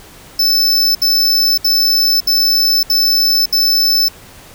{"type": "tone bursts", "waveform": "square", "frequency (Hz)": 5274, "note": "E8", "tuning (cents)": 0, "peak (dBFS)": -10, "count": 6, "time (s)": [0.39, 4.085], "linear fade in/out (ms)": 5, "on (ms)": 560, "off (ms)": 67, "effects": ["pink hiss -39 dBFS RMS until 4.54 s"]}